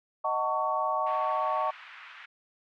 sine chord, D# half-diminished seventh, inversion none, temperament just, 622.3 / 746.7 / 896 / 1120.1 Hz, D#5 / F#5 / A5 / C#6, 0 / +16 / +31 / +18 cents, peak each -32 / -33 / -32 / -29 dBFS, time 0.24-1.71 s, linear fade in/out 10 ms
white band-pass noise, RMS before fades -48 dBFS, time 1.06-2.26 s, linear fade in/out 10 ms, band 1100 to 2500 Hz, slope 24 dB/octave
effects none

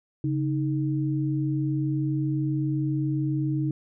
sine tone pair together, 138.58 / 311.1 Hz, C#3 / D#4, 0 / 0 cents, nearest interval octave + major second, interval 1400 cents, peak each -25 / -27 dBFS, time 0.24-3.71 s, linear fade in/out 2 ms, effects none

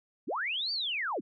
sine linear two-way sweep, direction up then down, 145.6 to 4703 to 145.6 Hz, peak -30 dBFS, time 0.27-1.21 s, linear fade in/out 20 ms, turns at 0.72 s, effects none

